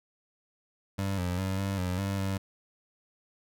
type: tone with pitch steps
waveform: 25% pulse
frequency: 97.7 / 89.3 / 95.4 / 98 / 90.8 / 98.3 / 96.8 Hz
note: G2 / F2 / G2 / G2 / F#2 / G2 / G2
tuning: -5 / +39 / -47 / 0 / -32 / +5 / -21 cents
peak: -25 dBFS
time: 0.98-2.38 s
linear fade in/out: 10 ms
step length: 200 ms
effects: none